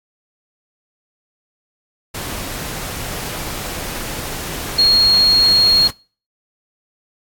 sine tone in noise, 4282 Hz, C8, 39 cents sharp, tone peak -9 dBFS, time 4.78-5.88 s, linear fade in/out 10 ms, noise pink, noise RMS -26 dBFS, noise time 2.14-5.91 s, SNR +14 dB, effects noise-tail reverb RT60 0.4 s tail -24 dB re dry + AAC 64 kbps

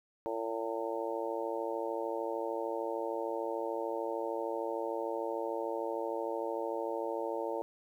harmonic tone, 113.3 Hz, A#2, 49 cents flat, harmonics 3 / 4 / 5 / 6 / 7 / 8, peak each -40 / -38 / -38 / -45 / -45 / -41 dBFS, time 0.26-7.62 s, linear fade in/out 0 ms, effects 11-bit

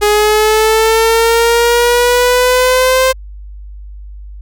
sawtooth linear sweep, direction up, 415.3 to 523.3 Hz, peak -4 dBFS, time 0.01-3.13 s, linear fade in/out 20 ms, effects added 50 Hz sine -27 dBFS peak until 4.41 s

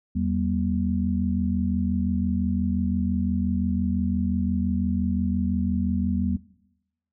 sine tone cluster, 82.2 / 193.8 / 239.6 Hz, E2 / G3 / A#3, -4 / -20 / +48 cents, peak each -27 / -26 / -27 dBFS, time 0.15-6.37 s, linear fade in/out 10 ms, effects noise-tail reverb RT60 0.9 s tail -19 dB re dry

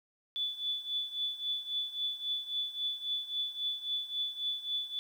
sine tone with tremolo, 3466 Hz, A7, 27 cents flat, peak -29 dBFS, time 0.36-4.99 s, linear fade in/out 0 ms, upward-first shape triangle, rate 3.7 Hz, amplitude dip 85%, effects 10-bit

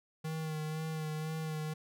square tone with vibrato, 156.7 Hz, D#3, 13 cents sharp, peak -36 dBFS, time 0.24-1.74 s, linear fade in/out 10 ms, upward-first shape sine, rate 2 Hz, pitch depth 27 cents each way, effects none

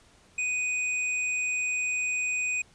square tone, 2490 Hz, D#7, 1 cent sharp, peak -27 dBFS, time 0.38-2.62 s, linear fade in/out 5 ms, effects pink hiss -59 dBFS RMS until 2.74 s + resampled to 22050 Hz

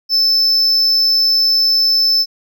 triangle tone, 5270 Hz, E8, 1 cent flat, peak -9 dBFS, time 0.09-2.26 s, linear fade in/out 50 ms, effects none

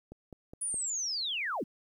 click train, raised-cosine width 2 ms, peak -32 dBFS, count 4, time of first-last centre 0.12-0.742 s, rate 4.82 Hz
sine linear sweep, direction down, 9956 to 140.4 Hz, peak -31 dBFS, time 0.61-1.64 s, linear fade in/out 10 ms
effects 11-bit

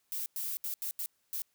violet noise bursts at uneven times, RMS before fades -36 dBFS, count 6, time 0.12-0.26 / 0.36-0.57 / 0.64-0.74 / 0.82-0.91 / 0.99-1.06 / 1.33-1.42 s, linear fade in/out 0 ms, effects white hiss -75 dBFS RMS until 1.54 s

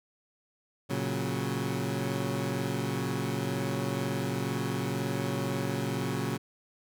20% pulse chord, F# major, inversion first, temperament equal, 116.54 / 138.59 / 185 Hz, A#2 / C#3 / F#3, 0 / 0 / 0 cents, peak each -29 / -28 / -30 dBFS, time 0.89-6.38 s, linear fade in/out 20 ms, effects none

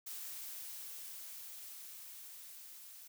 blue noise with level ramp, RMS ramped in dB -45 to -54 dBFS, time 0.06-3.08 s, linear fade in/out 10 ms, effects none

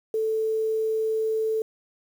sine tone with quantisation, 440.2 Hz, A4, 1 cent sharp, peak -22 dBFS, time 0.14-1.62 s, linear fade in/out 2 ms, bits 8, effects none

